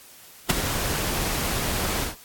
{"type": "noise with ADSR envelope", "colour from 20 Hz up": "pink", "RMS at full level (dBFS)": -17, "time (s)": [0.49, 2.16], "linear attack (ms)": 11, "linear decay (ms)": 14, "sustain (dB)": -9, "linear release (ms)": 140, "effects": ["white hiss -48 dBFS RMS until 2.24 s", "AAC 64 kbps"]}